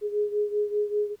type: beating tone pair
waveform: sine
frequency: 415.3 / 420.4 Hz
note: G#4 / G#4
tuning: 0 / +21 cents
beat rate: 5.1 Hz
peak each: -25 / -29 dBFS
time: 0.01-1.16 s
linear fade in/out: 50 ms
effects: pink hiss -64 dBFS RMS until 1.2 s